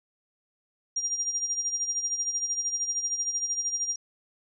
sine tone with tremolo, 5700 Hz, F8, 34 cents sharp, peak -24 dBFS, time 0.96-3.96 s, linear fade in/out 5 ms, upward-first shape sine, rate 13 Hz, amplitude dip 65%, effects none

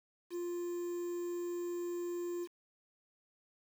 triangle tone with quantisation, 349.2 Hz, F4, in tune, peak -34 dBFS, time 0.3-2.48 s, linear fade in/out 50 ms, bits 9, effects none

